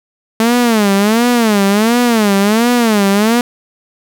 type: tone with vibrato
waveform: sawtooth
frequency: 219.2 Hz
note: A3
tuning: 6 cents flat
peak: -5 dBFS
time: 0.4-3.41 s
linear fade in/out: 2 ms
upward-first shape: sine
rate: 1.4 Hz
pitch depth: 190 cents each way
effects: none